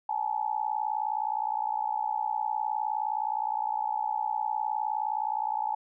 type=tone with amplitude modulation; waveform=sine; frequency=857 Hz; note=A5; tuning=46 cents flat; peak=-23 dBFS; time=0.09-5.75 s; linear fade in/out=5 ms; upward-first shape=sine; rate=59.5 Hz; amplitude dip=95%; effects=none